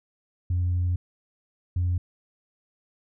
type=tone pair in turn; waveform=sine; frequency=88.8 / 88.8 Hz; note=F2 / F2; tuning=+29 / +29 cents; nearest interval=unison; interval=0 cents; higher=neither; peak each=-20 dBFS; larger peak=neither; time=0.5-0.96 / 1.76-1.98 s; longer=first; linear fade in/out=5 ms; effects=tanh soft clip ceiling -19 dBFS